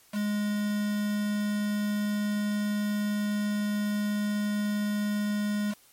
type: tone with quantisation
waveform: triangle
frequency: 207.7 Hz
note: G#3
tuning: in tune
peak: -24 dBFS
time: 0.12-5.75 s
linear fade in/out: 50 ms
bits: 6
effects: white hiss -59 dBFS RMS until 5.92 s + MP3 64 kbps